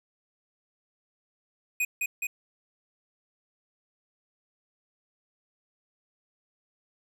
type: tone with echo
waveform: square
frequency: 2489 Hz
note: D#7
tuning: in tune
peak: -25 dBFS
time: 1.8-1.85 s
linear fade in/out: 5 ms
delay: 210 ms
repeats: 2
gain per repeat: -2 dB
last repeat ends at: 2.27 s
effects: none